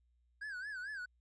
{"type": "tone with vibrato", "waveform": "triangle", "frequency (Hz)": 1589, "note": "G6", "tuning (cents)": 23, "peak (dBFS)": -39, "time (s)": [0.41, 1.06], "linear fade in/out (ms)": 10, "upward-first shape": "sine", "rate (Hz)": 4.5, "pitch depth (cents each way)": 150, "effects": ["added 60 Hz sine -70 dBFS peak until 1.2 s", "resampled to 22050 Hz"]}